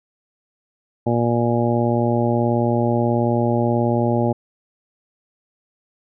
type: harmonic tone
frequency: 118.5 Hz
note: A#2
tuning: 29 cents sharp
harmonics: 1 / 2 / 3 / 4 / 5 / 6 / 7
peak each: -21 / -21 / -23 / -27 / -24 / -31 / -26 dBFS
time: 1.06-4.33 s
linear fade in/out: 10 ms
effects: none